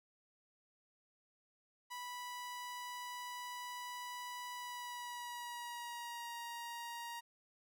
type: tone with pitch glide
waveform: sawtooth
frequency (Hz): 984 to 941.2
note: B5 to A#5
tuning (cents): -7 to +16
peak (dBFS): -40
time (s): 1.9-7.21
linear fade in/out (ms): 20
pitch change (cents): -77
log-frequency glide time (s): 4.57-6.35
effects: none